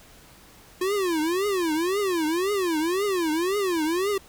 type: tone with vibrato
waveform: square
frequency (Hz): 356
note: F4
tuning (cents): +33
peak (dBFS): -23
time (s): 0.81-4.18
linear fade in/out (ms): 5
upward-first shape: triangle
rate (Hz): 1.9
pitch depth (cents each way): 290
effects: pink hiss -51 dBFS RMS until 4.28 s